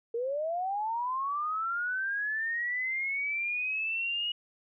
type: linear sweep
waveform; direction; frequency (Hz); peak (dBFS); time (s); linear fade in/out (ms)
sine; up; 452.5 to 2900; -29; 0.14-4.32; 5
effects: none